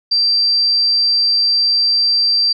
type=tone; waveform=sine; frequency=4699 Hz; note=D8; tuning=in tune; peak=-11 dBFS; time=0.11-2.53 s; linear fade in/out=10 ms; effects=none